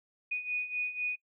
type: beating tone pair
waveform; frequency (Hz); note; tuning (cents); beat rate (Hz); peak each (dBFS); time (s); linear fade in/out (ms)
sine; 2474 / 2478; D#7 / D#7; -10 / -8; 4; -37 / -33; 0.31-1.16; 10
effects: noise-tail reverb RT60 0.1 s tail -25 dB re dry